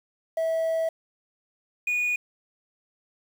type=tone pair in turn; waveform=sine; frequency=651 / 2458 Hz; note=E5 / D#7; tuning=-22 / -22 cents; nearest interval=octave + major seventh; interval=2300 cents; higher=second; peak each=-20 dBFS; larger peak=neither; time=0.37-0.89 / 1.87-2.16 s; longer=first; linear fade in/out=5 ms; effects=tanh soft clip ceiling -22 dBFS + 8-bit